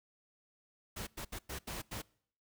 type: noise bursts at uneven times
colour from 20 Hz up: pink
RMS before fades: -42 dBFS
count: 6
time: 0.96-1.07 / 1.17-1.25 / 1.32-1.39 / 1.49-1.59 / 1.67-1.82 / 1.91-2.02 s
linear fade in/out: 10 ms
effects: noise-tail reverb RT60 0.6 s tail -24 dB re dry